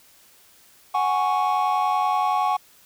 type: chord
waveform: triangle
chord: F# suspended second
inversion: none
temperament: equal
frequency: 740 / 830.6 / 1108.7 Hz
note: F#5 / G#5 / C#6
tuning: 0 / 0 / 0 cents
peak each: -21 dBFS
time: 0.94-2.57 s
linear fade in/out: 10 ms
effects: tanh soft clip ceiling -11 dBFS + white hiss -54 dBFS RMS until 2.85 s